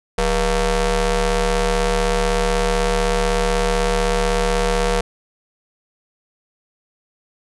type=ring-modulated tone; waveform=sawtooth; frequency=221 Hz; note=A3; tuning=8 cents sharp; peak=-9 dBFS; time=0.18-5.01 s; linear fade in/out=5 ms; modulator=259 Hz; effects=resampled to 24000 Hz